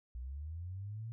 sine linear sweep, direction up, 58.27 to 116.54 Hz, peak -40 dBFS, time 0.15-1.12 s, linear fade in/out 0 ms, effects none

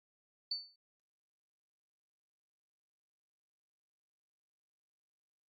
sine tone with exponential decay, 4500 Hz, C#8, 25 cents sharp, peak -31 dBFS, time 0.51-0.76 s, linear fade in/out 5 ms, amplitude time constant 53 ms, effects Opus 48 kbps

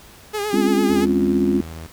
sawtooth tone with vibrato, 415.3 Hz, G#4, in tune, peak -18 dBFS, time 0.33-1.06 s, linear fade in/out 20 ms, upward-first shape sine, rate 8.8 Hz, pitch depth 54 cents each way
sine chord, Db major seventh, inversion second, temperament equal with one note detuned, 204.6 / 261.6 / 277.2 / 349.2 Hz, Ab3 / C4 / Db4 / F4, -26 / 0 / 0 / 0 cents, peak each -20 / -22 / -21 / -20 dBFS, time 0.53-1.61 s, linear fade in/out 5 ms
sawtooth tone with pitch glide, 80.3 to 81.14 Hz, E2 to E2, -45 to -27 cents, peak -28 dBFS, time 0.89-1.87 s, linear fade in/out 10 ms, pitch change +18 cents, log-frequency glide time 1.06-1.4 s
effects pink hiss -45 dBFS RMS until 1.92 s

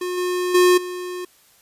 square tone with level steps, 360 Hz, F#4, 47 cents flat, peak -24 / -21 / -12 / -28 dBFS, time 0.01-1.25 s, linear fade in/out 5 ms, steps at 0.17 / 0.54 / 0.77 s, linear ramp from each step 10 ms, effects white hiss -55 dBFS RMS until 1.61 s + resampled to 32000 Hz

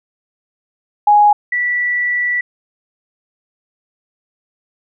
sine tone pair in turn, 830.6 / 1958.5 Hz, G#5 / B6, 0 / -15 cents, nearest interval octave + minor third, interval 1485 cents, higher second, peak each -6 / -14 dBFS, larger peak first, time 1.07-1.33 / 1.52-2.41 s, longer second, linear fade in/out 5 ms, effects none

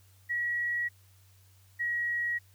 sine tone pair in turn, 1918 / 1905.9 Hz, A#6 / A#6, +49 / +38 cents, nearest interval unison, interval 11 cents, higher first, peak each -28 / -28 dBFS, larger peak neither, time 0.29-0.89 / 1.79-2.39 s, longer neither, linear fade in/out 20 ms, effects added 95 Hz sine -58 dBFS peak until 2.54 s + white hiss -65 dBFS RMS until 2.54 s

